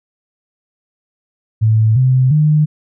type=tone with pitch steps; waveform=sine; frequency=110 / 129.31 / 152.01 Hz; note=A2 / C3 / D#3; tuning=0 / -20 / -40 cents; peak=-8 dBFS; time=1.61-2.66 s; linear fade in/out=20 ms; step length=350 ms; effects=none